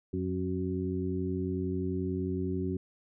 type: harmonic tone with a mistuned harmonic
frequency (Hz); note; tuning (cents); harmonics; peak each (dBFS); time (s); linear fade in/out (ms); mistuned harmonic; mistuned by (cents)
91.1; F#2; -26; 1 / 2 / 3 / 4; -35 / -35 / -35 / -35; 0.13-2.77; 5; 4; +35
effects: none